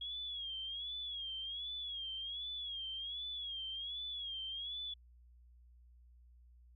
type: tone with vibrato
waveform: sine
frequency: 3302 Hz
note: G#7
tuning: 11 cents flat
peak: -40 dBFS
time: 0.01-4.94 s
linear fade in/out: 5 ms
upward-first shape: sine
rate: 1.3 Hz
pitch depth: 97 cents each way
effects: added 60 Hz sine -59 dBFS peak until 6.75 s